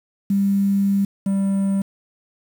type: tone pair in turn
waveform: sine / triangle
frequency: 198.3 / 195.91 Hz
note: G3 / G3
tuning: +20 / -1 cents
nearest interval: unison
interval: 21 cents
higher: first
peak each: -15 dBFS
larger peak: neither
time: 0.3-1.05 / 1.26-1.82 s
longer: first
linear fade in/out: 5 ms
effects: 7-bit